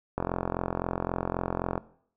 click train, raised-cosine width 1 ms, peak -14 dBFS, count 71, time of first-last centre 0.18-1.778 s, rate 43.8 Hz, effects noise-tail reverb RT60 0.6 s tail -19 dB re dry

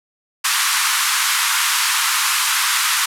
pink band-pass noise, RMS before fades -18 dBFS, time 0.44-3.06 s, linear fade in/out 10 ms, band 1000 to 13000 Hz, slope 48 dB/octave, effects none

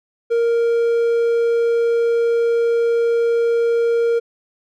triangle tone, 466.2 Hz, A#4, in tune, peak -12 dBFS, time 0.3-4.2 s, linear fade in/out 20 ms, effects none

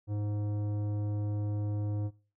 sine tone with tanh clipping, 104 Hz, G#2, 3 cents sharp, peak -32 dBFS, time 0.07-2.11 s, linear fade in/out 50 ms, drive 13 dB, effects noise-tail reverb RT60 0.4 s tail -23 dB re dry

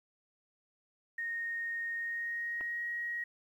sine tone with pitch glide, 1854 to 1891.9 Hz, A#6 to A#6, -10 to +25 cents, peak -34 dBFS, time 1.18-3.24 s, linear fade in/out 5 ms, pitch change +35 cents, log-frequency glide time 1.97-2.87 s
clicks, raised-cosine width 0.5 ms, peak -34 / -32 dBFS, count 2, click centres 2.608 / 2.611 s
effects 11-bit

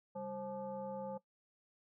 sine tone with frequency modulation, 531 Hz, C5, 25 cents sharp, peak -40 dBFS, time 0.15-1.18 s, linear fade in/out 10 ms, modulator 333 Hz, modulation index 1, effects noise-tail reverb RT60 0.1 s tail -18 dB re dry

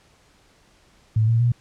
sine tone with pitch steps, 109.8 / 114.79 / 120.01 Hz, A2 / A#2 / B2, -3 / -26 / -49 cents, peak -15 dBFS, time 1.16-1.52 s, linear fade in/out 5 ms, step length 120 ms, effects pink hiss -57 dBFS RMS until 1.6 s + low-pass 8000 Hz 12 dB/octave

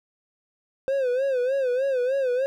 triangle tone with vibrato, 520 Hz, C5, 11 cents flat, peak -19 dBFS, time 0.88-2.46 s, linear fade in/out 0 ms, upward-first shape sine, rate 3.3 Hz, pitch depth 110 cents each way, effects none

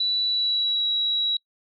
sine tone with pitch glide, 3951 to 3881 Hz, B7 to B7, 0 to -31 cents, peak -20 dBFS, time 0-1.37 s, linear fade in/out 5 ms, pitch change -31 cents, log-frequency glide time 0.26-0.86 s, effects noise-tail reverb RT60 0.1 s tail -24 dB re dry + MP3 64 kbps

